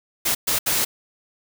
white noise bursts at uneven times, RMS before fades -21 dBFS, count 3, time 0.25-0.35 / 0.47-0.59 / 0.66-0.85 s, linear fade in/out 10 ms, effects none

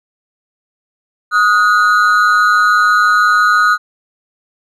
triangle ring-modulated tone, 1352 Hz, E6, 43 cents sharp, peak -3 dBFS, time 1.31-3.78 s, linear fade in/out 50 ms, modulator 103 Hz, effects none

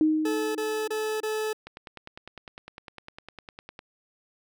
sine tone with exponential decay, 311.1 Hz, D#4, in tune, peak -17 dBFS, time 0.01-1.26 s, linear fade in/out 1 ms, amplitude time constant 270 ms
40% pulse tone bursts, 432.8 Hz, A4, 29 cents flat, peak -26 dBFS, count 4, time 0.25-1.531 s, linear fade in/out 5 ms, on 300 ms, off 27 ms
click train, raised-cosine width 0.3 ms, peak -25 dBFS, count 22, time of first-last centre 1.67-3.791 s, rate 9.9 Hz
effects none

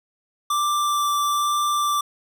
square tone with vibrato, 1174.7 Hz, D6, in tune, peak -20 dBFS, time 0.5-2.01 s, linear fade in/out 5 ms, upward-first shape sine, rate 1.1 Hz, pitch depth 8 cents each way, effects none

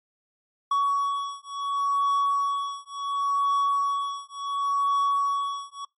triangle beating tone pair, 1123 / 1123.7 Hz, C#6 / C#6, +22 / +23 cents, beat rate 0.7 Hz, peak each -24 dBFS, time 0.71-5.85 s, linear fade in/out 5 ms, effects noise-tail reverb RT60 0.2 s tail -26 dB re dry + MP3 48 kbps

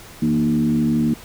sine tone with frequency modulation, 233.1 Hz, A#3, in tune, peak -15 dBFS, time 0.22-1.14 s, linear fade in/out 5 ms, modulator 72.1 Hz, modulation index 0.91, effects pink hiss -41 dBFS RMS until 1.24 s

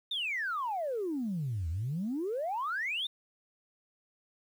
sine exponential two-way sweep, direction down then up, 3731 to 77.4 to 3731 Hz, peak -30 dBFS, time 0.11-3.07 s, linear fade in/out 5 ms, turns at 1.69 s, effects tanh soft clip ceiling -27 dBFS + 10-bit

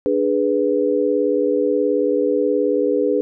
sine chord, G# diminished, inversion second, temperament equal, 293.7 / 415.3 / 493.9 Hz, D4 / G#4 / B4, 0 / 0 / 0 cents, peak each -21 / -19 / -19 dBFS, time 0.06-3.21 s, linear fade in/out 0 ms, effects none

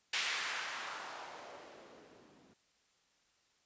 violet noise with low-pass filter sweep, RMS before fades -43 dBFS, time 0.13-2.54 s, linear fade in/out 5 ms, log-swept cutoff 2500 to 220 Hz, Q 1.3, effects white hiss -73 dBFS RMS until 3.65 s + resampled to 16000 Hz

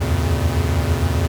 square tone cluster, 74.5 / 83.2 / 89.8 / 116 / 137.6 Hz, D2 / E2 / F2 / A#2 / C#3, +25 / +17 / +49 / -8 / -12 cents, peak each -23 / -22 / -23 / -26 / -27 dBFS, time 0-1.28 s, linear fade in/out 20 ms, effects none

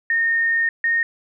sine tone pair in turn, 1836 / 1846.6 Hz, A#6 / A#6, -27 / -17 cents, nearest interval unison, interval 10 cents, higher second, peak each -16 dBFS, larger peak neither, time 0.1-0.69 / 0.84-1.03 s, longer first, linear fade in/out 2 ms, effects none

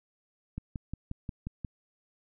click train, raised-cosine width 5 ms, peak -23 dBFS, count 7, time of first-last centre 0.58-1.648 s, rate 5.62 Hz, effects none

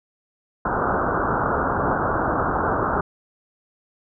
white low-pass noise, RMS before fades -22 dBFS, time 0.65-3.01 s, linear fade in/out 5 ms, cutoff 1500 Hz, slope 96 dB/octave, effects none

